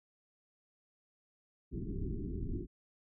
pink low-pass noise, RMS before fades -38 dBFS, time 1.71-2.67 s, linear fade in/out 50 ms, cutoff 400 Hz, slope 96 dB/octave, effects none

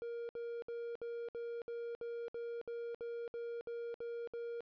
triangle tone bursts, 469.7 Hz, A#4, 13 cents sharp, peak -38 dBFS, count 14, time 0.02-4.606 s, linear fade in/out 0 ms, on 270 ms, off 62 ms, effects resampled to 11025 Hz

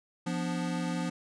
square chord, B diminished, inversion second, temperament equal, 174.61 / 246.9 / 293.7 Hz, F3 / B3 / D4, 0 / 0 / 0 cents, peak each -33 / -37 / -38 dBFS, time 0.26-1.1 s, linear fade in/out 10 ms, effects resampled to 22050 Hz

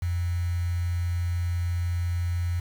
sine tone with quantisation, 87 Hz, F2, 6 cents flat, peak -24 dBFS, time 0.02-2.6 s, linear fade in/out 5 ms, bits 7, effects none

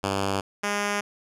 5% pulse tone pair in turn, 98 / 204.6 Hz, G2 / G#3, 0 / -26 cents, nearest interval octave + minor second, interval 1274 cents, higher second, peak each -13 dBFS, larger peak neither, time 0.03-0.41 / 0.63-1.01 s, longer neither, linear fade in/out 10 ms, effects low-pass 10000 Hz 12 dB/octave

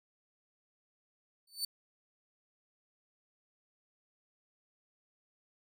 sawtooth tone with exponential growth, 4520 Hz, C#8, 33 cents sharp, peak -27 dBFS, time 1.47-1.65 s, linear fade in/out 5 ms, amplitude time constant 37 ms, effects none

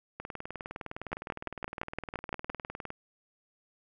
two click trains, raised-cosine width 0.5 ms, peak -17 / -23 dBFS, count 9 / 54, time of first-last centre 1.13-2.5 / 0.2-2.904 s, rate 5.84 / 19.6 Hz, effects none

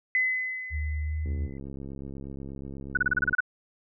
sine tone with exponential decay, 2026 Hz, B6, 44 cents sharp, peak -20 dBFS, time 0.15-1.58 s, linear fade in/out 1 ms, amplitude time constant 310 ms
sine tone with pitch glide, 75.7 to 77.69 Hz, D#2 to D#2, -47 to -2 cents, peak -27 dBFS, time 0.7-1.5 s, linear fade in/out 50 ms, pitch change +45 cents, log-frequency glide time 1.02-1.17 s
click train, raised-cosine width 3 ms, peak -27 dBFS, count 142, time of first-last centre 1.26-3.324 s, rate 68.3 Hz
sine tone bursts, 1480 Hz, F#6, in tune, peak -19 dBFS, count 9, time 2.95-3.405 s, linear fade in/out 5 ms, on 23 ms, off 31 ms
effects none

